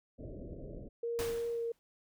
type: low-pass noise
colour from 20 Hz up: pink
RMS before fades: -45 dBFS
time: 0.18-0.89 s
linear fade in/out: 20 ms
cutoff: 630 Hz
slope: 96 dB/octave
type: tone with vibrato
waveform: sine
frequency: 466.2 Hz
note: A#4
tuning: in tune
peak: -33 dBFS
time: 1.03-1.72 s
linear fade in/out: 5 ms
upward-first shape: sine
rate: 2.8 Hz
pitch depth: 9 cents each way
type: noise with exponential decay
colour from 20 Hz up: pink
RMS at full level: -38 dBFS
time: 1.19-1.79 s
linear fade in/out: 0 ms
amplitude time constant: 130 ms
effects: none